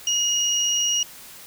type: tone pair together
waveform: sine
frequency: 2875 / 5750 Hz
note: F7 / F8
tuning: +50 / +50 cents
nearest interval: octave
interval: 1200 cents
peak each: -22 dBFS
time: 0.07-1.03 s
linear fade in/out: 2 ms
effects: white hiss -43 dBFS RMS until 1.46 s